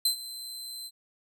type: tone with ADSR envelope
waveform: sawtooth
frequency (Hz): 4081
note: C8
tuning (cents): -44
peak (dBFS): -18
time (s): 0.05-0.91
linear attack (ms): 4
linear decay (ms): 100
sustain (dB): -17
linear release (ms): 49
effects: none